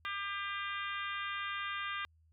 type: harmonic tone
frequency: 399.5 Hz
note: G4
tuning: 33 cents sharp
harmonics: 3 / 4 / 5 / 6 / 7 / 8 / 9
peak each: -40 / -42 / -44 / -46 / -47 / -48 / -49 dBFS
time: 0.05-2.05 s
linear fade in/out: 0 ms
effects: added 80 Hz sine -64 dBFS peak until 2.32 s